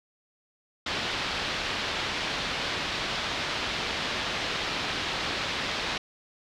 white low-pass noise, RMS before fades -31 dBFS, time 0.86-5.98 s, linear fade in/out 5 ms, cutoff 4200 Hz, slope 24 dB/octave, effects none

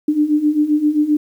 sine beating tone pair, 294.9 / 302.5 Hz, D4 / D#4, +7 / -49 cents, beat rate 7.6 Hz, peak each -18 / -14 dBFS, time 0.08-1.17 s, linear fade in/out 5 ms, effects 8-bit

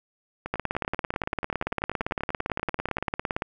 two click trains, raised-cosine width 0.5 ms, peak -11 / -17 dBFS, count 52 / 28, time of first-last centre 0.54-3.421 / 0.46-3.081 s, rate 17.7 / 10.3 Hz, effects none

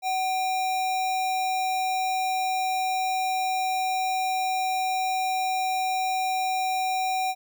sine tone with sample-and-hold, 751 Hz, F#5, 26 cents sharp, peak -23 dBFS, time 0.02-7.35 s, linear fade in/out 50 ms, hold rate 3150 Hz, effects none

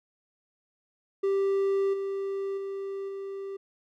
triangle tone with level steps, 392.2 Hz, G4, 1 cent sharp, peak -21 / -27 / -30 / -32 dBFS, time 1.23-3.57 s, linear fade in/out 10 ms, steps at 1.93 / 2.57 / 3.08 s, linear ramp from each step 10 ms, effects none

